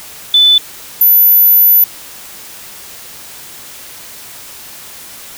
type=tone pair in turn; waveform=sine; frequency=3500 / 14000 Hz; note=A7 / A9; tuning=-10 / -10 cents; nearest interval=2 octaves; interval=2400 cents; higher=second; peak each=-4 dBFS; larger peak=neither; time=0.34-0.58 / 1.01-1.84 s; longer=second; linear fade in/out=2 ms; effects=white hiss -32 dBFS RMS until 5.37 s